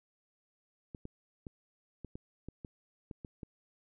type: clicks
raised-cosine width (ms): 3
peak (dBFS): -30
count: 10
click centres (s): 0.948 / 1.054 / 1.468 / 2.047 / 2.155 / 2.486 / 2.648 / 3.112 / 3.248 / 3.432
effects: none